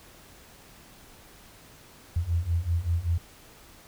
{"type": "beating tone pair", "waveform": "sine", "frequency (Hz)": [82.1, 87.3], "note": ["E2", "F2"], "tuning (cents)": [-6, 0], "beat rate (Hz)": 5.2, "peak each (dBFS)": [-28, -26], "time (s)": [2.16, 3.18], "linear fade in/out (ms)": 5, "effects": ["pink hiss -52 dBFS RMS until 3.87 s"]}